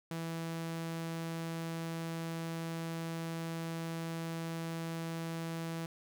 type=tone; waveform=sawtooth; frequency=164.81 Hz; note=E3; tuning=in tune; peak=-33 dBFS; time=0.11-5.86 s; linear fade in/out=2 ms; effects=none